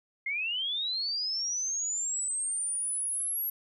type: linear sweep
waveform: sine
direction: up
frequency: 2090 to 11670 Hz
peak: -29 dBFS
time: 0.26-3.5 s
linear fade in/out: 5 ms
effects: none